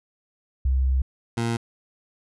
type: tone pair in turn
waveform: sine / 20% pulse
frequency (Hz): 65.41 / 116.28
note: C2 / A#2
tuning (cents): 0 / -4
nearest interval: minor seventh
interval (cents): 996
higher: second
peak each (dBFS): -18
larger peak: neither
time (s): 0.65-1.02 / 1.37-1.57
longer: first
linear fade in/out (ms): 5
effects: resampled to 24000 Hz